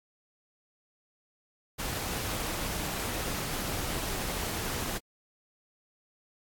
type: noise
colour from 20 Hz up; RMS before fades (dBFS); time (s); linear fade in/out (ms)
pink; -34; 1.78-4.99; 20
effects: AAC 64 kbps